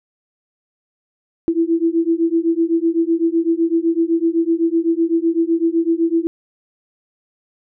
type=beating tone pair; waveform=sine; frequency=328 / 335.9 Hz; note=E4 / E4; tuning=-9 / +33 cents; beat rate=7.9 Hz; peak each=-17 dBFS; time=1.48-6.27 s; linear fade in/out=0 ms; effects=none